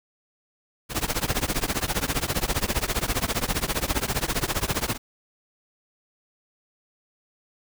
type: noise with tremolo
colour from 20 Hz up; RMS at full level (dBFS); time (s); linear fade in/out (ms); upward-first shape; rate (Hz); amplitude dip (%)
pink; -22; 0.89-4.98; 50; triangle; 15; 100
effects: none